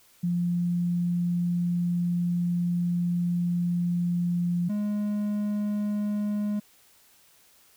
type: tone pair in turn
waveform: sine / triangle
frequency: 174.61 / 207.6 Hz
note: F3 / G#3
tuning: 0 / 0 cents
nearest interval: minor third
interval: 300 cents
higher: second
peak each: -23 dBFS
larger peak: neither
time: 0.23-4.69 / 4.69-6.6 s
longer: first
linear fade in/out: 10 ms
effects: white hiss -59 dBFS RMS until 7.76 s